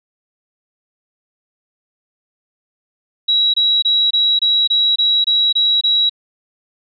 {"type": "tone bursts", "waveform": "sine", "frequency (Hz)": 3877, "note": "B7", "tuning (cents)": -33, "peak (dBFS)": -11, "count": 10, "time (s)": [3.28, 6.096], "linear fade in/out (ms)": 10, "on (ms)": 260, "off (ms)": 24, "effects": []}